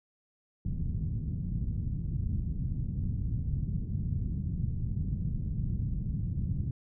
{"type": "low-pass noise", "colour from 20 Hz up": "white", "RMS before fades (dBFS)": -32, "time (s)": [0.65, 6.71], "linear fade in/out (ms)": 2, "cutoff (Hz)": 160, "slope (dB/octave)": 24, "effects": []}